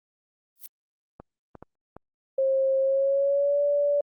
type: noise with exponential growth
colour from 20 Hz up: violet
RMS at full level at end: -33 dBFS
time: 0.56-0.66 s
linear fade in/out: 0 ms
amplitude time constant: 20 ms
type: clicks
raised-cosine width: 1 ms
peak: -27 dBFS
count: 4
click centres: 1.2 / 1.553 / 1.626 / 1.966 s
type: tone with pitch glide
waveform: sine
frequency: 535 to 576.7 Hz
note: C5 to D5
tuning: +38 to -32 cents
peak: -20 dBFS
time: 2.38-4.01 s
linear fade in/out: 5 ms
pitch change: +130 cents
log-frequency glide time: 2.8-3.62 s
effects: Opus 32 kbps